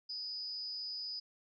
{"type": "tone with amplitude modulation", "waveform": "sine", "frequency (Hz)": 4978, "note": "D#8", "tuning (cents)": 0, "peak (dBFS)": -36, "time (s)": [0.09, 1.2], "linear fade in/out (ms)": 10, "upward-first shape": "sine", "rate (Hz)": 296, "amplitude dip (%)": 60, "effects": []}